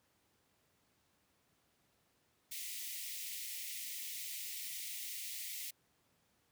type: high-pass noise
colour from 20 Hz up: white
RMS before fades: -44 dBFS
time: 2.51-5.71 s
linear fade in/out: 10 ms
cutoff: 1900 Hz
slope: 96 dB/octave
effects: pink hiss -75 dBFS RMS until 6.51 s + high-pass 80 Hz 12 dB/octave